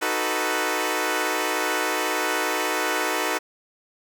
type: chord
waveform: 10% pulse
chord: B dominant seventh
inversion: first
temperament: equal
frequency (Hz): 311.1 / 370 / 440 / 493.9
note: D#4 / F#4 / A4 / B4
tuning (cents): 0 / 0 / 0 / 0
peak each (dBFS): -20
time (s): 0.01-3.39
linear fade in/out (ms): 20
effects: none